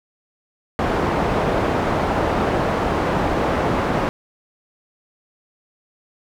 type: low-pass noise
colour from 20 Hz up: white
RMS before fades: -20 dBFS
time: 0.79-4.09 s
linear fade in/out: 0 ms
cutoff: 820 Hz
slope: 12 dB/octave
effects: none